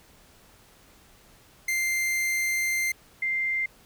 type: tone pair in turn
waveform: 45% pulse / sine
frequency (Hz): 2093 / 2093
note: C7 / C7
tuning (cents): 0 / 0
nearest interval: unison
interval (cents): 0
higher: neither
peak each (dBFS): -24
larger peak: neither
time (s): 1.68-2.92 / 3.22-3.66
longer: first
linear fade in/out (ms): 5
effects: pink hiss -56 dBFS RMS until 3.85 s